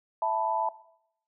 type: chord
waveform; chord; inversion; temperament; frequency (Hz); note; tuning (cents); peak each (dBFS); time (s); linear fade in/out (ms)
sine; E suspended fourth; none; equal; 659.3 / 880 / 987.8; E5 / A5 / B5; 0 / 0 / 0; -30 / -27 / -31; 0.22-0.69; 2
effects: noise-tail reverb RT60 0.7 s tail -18 dB re dry